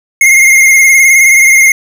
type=tone with vibrato; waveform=square; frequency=2133 Hz; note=C7; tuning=33 cents sharp; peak=-3 dBFS; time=0.21-1.72 s; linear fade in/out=2 ms; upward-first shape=sine; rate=19 Hz; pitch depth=43 cents each way; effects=none